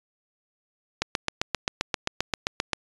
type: click train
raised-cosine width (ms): 0.2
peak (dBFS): -6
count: 14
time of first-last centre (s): 1.02-2.733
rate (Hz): 7.59
effects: resampled to 22050 Hz